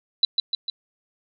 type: tone with echo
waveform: sine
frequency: 3972 Hz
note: B7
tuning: 9 cents sharp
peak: -13 dBFS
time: 0.23-0.25 s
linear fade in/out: 2 ms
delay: 150 ms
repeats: 3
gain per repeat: -4 dB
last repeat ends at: 0.7 s
effects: none